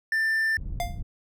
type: tone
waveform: triangle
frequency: 1781 Hz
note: A6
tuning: 21 cents sharp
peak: -20 dBFS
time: 0.12-0.57 s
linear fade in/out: 2 ms
type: low-pass noise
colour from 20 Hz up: pink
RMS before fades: -33 dBFS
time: 0.57-1.03 s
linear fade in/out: 10 ms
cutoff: 110 Hz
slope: 12 dB/octave
type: tone with exponential decay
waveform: square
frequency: 700 Hz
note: F5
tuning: 4 cents sharp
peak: -24 dBFS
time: 0.8-1.01 s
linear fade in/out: 1 ms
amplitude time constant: 45 ms
effects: none